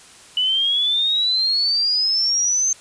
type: exponential sweep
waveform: sine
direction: up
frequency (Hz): 2960 to 6340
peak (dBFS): -16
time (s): 0.37-2.73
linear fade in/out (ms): 2
effects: white hiss -45 dBFS RMS until 2.8 s + resampled to 22050 Hz